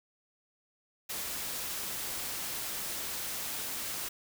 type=noise; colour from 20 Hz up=white; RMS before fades=-37 dBFS; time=1.09-4.09 s; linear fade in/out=10 ms; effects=none